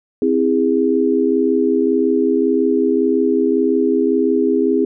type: chord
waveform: sine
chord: C augmented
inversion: none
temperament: just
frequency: 261.6 / 327 / 408.8 Hz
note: C4 / E4 / G#4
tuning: 0 / -14 / -27 cents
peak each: -17 / -18 / -16 dBFS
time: 0.22-4.85 s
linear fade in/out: 2 ms
effects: none